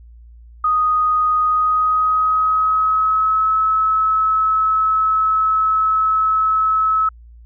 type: tone with pitch glide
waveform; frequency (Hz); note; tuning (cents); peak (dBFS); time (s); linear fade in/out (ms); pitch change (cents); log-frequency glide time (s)
sine; 1244.5 to 1295.1; D#6 to E6; 0 to -31; -13; 0.64-7.09; 5; +69; 1.44-3.54
effects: added 58 Hz sine -39 dBFS peak until 7.45 s